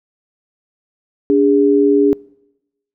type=tone pair together; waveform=sine; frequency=288.4 / 407.9 Hz; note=D4 / G#4; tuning=-31 / -31 cents; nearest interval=tritone; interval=600 cents; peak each=-12 dBFS; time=1.3-2.13 s; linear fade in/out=0 ms; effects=noise-tail reverb RT60 0.9 s tail -25 dB re dry